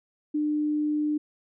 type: tone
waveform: sine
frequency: 300 Hz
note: D4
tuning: 37 cents sharp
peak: -23 dBFS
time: 0.34-1.18 s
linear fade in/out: 10 ms
effects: none